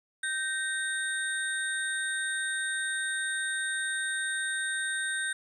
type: tone cluster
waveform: sine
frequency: 1555 / 1857 / 3695 / 8670 Hz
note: G6 / A#6 / A#7 / C#9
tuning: -14 / -7 / -16 / -39 cents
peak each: -31 / -37 / -38 / -36 dBFS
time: 0.23-5.33 s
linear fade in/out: 5 ms
effects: 10-bit